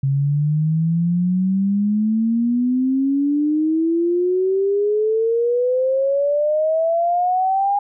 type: exponential sweep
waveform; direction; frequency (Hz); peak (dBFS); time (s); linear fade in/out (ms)
sine; up; 135 to 816; -15; 0.03-7.79; 5
effects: none